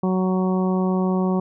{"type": "harmonic tone", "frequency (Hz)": 185.9, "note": "F#3", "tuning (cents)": 8, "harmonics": [1, 2, 3, 4, 5, 6], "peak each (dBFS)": [-19, -25, -31, -32, -33, -34], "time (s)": [0.03, 1.4], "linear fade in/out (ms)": 5, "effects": []}